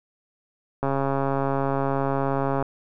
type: click train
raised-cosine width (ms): 1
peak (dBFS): -11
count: 247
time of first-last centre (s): 0.83-2.626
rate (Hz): 137
effects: none